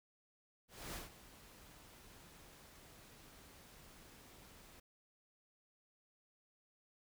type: noise with ADSR envelope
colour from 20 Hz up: pink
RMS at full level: -45 dBFS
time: 0.68-4.8 s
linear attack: 260 ms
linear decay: 150 ms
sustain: -15 dB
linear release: 6 ms
effects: none